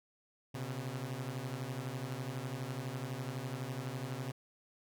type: beating tone pair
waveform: sawtooth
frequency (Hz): 123.47 / 135.47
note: B2 / C#3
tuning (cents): 0 / -39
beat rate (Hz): 12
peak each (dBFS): -37 / -37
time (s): 0.54-4.32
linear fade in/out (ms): 10
effects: none